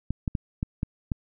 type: clicks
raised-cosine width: 5 ms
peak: -14 dBFS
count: 6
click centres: 0.106 / 0.278 / 0.352 / 0.629 / 0.831 / 1.118 s
effects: none